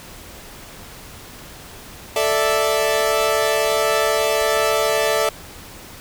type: chord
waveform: sawtooth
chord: A suspended fourth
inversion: none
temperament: equal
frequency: 440 / 587.3 / 659.3 Hz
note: A4 / D5 / E5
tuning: 0 / 0 / 0 cents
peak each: -17 dBFS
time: 2.16-5.29 s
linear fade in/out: 2 ms
effects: pink hiss -39 dBFS RMS until 6 s